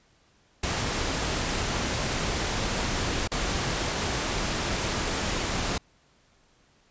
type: noise with dropouts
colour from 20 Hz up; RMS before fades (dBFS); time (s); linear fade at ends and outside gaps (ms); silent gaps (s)
pink; -28; 0.63-5.78; 5; 3.276-3.316
effects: pink hiss -63 dBFS RMS until 6.9 s + resampled to 16000 Hz